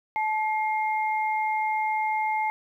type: tone pair together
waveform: sine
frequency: 866.1 / 2124 Hz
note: A5 / C7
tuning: -28 / +25 cents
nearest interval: octave + major third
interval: 1553 cents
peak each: -24 / -30 dBFS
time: 0.16-2.5 s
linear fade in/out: 0 ms
effects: 10-bit